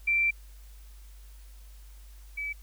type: tone pair in turn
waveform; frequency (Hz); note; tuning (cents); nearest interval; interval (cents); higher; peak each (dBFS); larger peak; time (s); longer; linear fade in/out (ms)
sine; 2349 / 2295; D7 / D7; 0 / -40; unison; 40; first; -22 / -31; first; 0.07-0.31 / 2.37-2.53; first; 10
effects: added 50 Hz sine -46 dBFS peak until 2.62 s + white hiss -60 dBFS RMS until 2.62 s